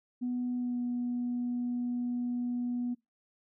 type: tone with pitch glide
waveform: sine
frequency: 246.9 to 243.9 Hz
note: B3 to B3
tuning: 0 to -21 cents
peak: -29 dBFS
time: 0.21-2.95 s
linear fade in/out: 20 ms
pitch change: -21 cents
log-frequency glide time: 0.57-0.79 s
effects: noise-tail reverb RT60 0.2 s tail -23 dB re dry + tanh soft clip ceiling -26 dBFS